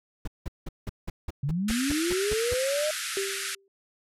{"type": "noise bursts", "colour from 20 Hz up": "brown", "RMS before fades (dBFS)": -31, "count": 12, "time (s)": [0.25, 2.542], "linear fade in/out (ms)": 5, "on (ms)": 26, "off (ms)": 180}
{"type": "linear sweep", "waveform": "sine", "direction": "up", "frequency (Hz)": [130.81, 622.3], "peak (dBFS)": -25, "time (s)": [1.43, 2.91], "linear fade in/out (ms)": 5}
{"type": "band-pass noise", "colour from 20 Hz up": "pink", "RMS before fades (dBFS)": -33, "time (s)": [1.68, 3.55], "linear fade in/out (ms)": 5, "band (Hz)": [1300, 12000], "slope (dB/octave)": 96}
{"type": "tone with exponential decay", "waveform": "sine", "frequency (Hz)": 392, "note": "G4", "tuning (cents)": 0, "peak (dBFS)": -25, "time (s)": [3.17, 3.68], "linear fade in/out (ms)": 1, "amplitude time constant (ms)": 110}
{"effects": []}